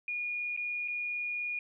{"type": "tone with dropouts", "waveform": "sine", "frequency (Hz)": 2439, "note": "D#7", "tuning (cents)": -35, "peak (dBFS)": -32, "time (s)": [0.08, 1.59], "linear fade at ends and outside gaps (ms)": 2, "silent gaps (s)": [[0.565, 0.574], [0.878, 0.882]], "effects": []}